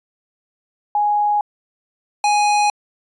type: tone pair in turn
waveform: sine / square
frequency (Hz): 830.6 / 830.6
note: G#5 / G#5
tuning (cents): 0 / 0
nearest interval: unison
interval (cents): 0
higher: neither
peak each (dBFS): -14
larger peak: neither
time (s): 0.95-1.41 / 2.24-2.7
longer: neither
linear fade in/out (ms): 2
effects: resampled to 22050 Hz